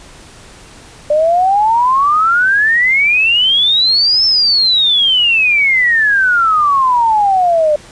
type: exponential two-way sweep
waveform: sine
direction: up then down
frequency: 587.3 to 5340 to 587.3 Hz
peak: -8 dBFS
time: 1.1-7.76 s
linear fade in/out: 5 ms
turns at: 4.25 s
effects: pink hiss -38 dBFS RMS until 7.91 s + resampled to 22050 Hz